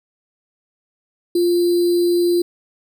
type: tone with sample-and-hold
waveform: sine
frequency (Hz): 348.4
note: F4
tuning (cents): -4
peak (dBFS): -13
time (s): 1.35-2.42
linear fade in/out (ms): 5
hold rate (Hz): 4410
effects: none